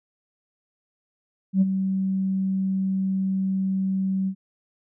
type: tone with ADSR envelope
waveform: sine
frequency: 191.1 Hz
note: G3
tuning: 44 cents flat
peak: -12 dBFS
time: 1.53-4.35 s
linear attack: 83 ms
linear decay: 30 ms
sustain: -9 dB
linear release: 76 ms
effects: tanh soft clip ceiling -11 dBFS